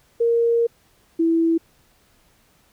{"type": "tone pair in turn", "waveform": "sine", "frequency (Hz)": [466.2, 329.7], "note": ["A#4", "E4"], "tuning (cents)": [0, 0], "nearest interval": "tritone", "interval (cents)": 600, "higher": "first", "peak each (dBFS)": -15, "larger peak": "neither", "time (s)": [[0.2, 0.67], [1.19, 1.58]], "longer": "first", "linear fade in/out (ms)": 10, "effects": ["pink hiss -59 dBFS RMS until 2.72 s"]}